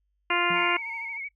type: harmonic tone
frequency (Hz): 349.2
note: F4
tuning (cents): 0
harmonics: 1 / 2 / 3 / 4 / 5 / 6 / 7 / 8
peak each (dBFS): -31 / -33 / -28 / -30 / -33 / -29 / -30 / -30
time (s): 0.3-0.77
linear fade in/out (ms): 5
type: tone with exponential decay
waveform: triangle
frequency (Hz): 175.1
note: F3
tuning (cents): +5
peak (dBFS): -30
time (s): 0.5-0.78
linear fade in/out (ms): 5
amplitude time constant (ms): 59
type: tone with tremolo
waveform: triangle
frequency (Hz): 917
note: A#5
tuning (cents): -29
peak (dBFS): -37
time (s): 0.53-1.18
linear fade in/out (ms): 10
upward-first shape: sine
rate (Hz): 3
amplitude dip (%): 60
type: tone with vibrato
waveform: sine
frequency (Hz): 2217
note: C#7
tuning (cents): 0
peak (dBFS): -32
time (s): 0.55-1.29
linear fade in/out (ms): 20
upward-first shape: sine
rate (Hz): 13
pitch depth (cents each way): 57
effects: noise-tail reverb RT60 0.1 s tail -23 dB re dry + added 50 Hz sine -70 dBFS peak until 1.35 s

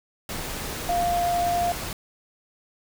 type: tone in noise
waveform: sine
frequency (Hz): 698.5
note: F5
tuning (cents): 0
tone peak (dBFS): -21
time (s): 0.89-1.72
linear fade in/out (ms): 2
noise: pink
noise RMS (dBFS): -32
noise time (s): 0.29-1.93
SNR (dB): +8
effects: none

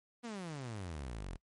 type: exponential sweep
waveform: sawtooth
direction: down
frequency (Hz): 246.7 to 39.56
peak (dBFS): -37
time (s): 0.23-1.37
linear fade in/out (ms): 20
effects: noise-tail reverb RT60 0.1 s tail -22 dB re dry + MP3 48 kbps

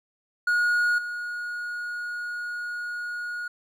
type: tone with level steps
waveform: triangle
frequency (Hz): 1444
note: F#6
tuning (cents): -43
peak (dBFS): -18 / -28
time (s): 0.47-3.48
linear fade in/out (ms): 5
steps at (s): 0.98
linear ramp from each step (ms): 5
effects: none

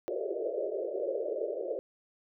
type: band-pass noise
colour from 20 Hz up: white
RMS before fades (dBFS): -34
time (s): 0.08-1.79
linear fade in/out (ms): 0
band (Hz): 350 to 620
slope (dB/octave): 96
effects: none

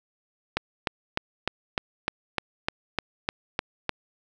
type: click train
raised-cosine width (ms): 0.3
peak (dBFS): -8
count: 12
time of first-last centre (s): 0.57-3.893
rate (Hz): 3.31
effects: none

